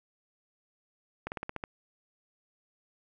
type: slowing click train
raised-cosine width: 0.5 ms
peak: -20 dBFS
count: 7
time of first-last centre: 1.27-1.639 s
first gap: 49 ms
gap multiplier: 1.09
effects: none